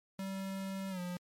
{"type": "tone with pitch glide", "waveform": "square", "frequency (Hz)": [193.1, 178.1], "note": ["G3", "F3"], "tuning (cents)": [-26, 34], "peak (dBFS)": -38, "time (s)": [0.19, 1.17], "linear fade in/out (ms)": 2, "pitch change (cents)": -140, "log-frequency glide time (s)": [0.9, 1], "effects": ["MP3 64 kbps"]}